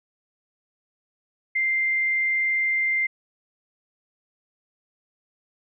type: tone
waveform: sine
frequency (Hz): 2093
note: C7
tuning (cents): 0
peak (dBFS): -20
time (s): 1.55-3.07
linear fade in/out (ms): 10
effects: none